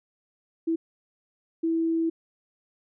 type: tone bursts at uneven times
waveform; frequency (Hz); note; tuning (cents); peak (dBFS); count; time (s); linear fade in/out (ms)
sine; 328.1; E4; -8; -22; 2; 0.67-0.76 / 1.63-2.1; 10
effects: none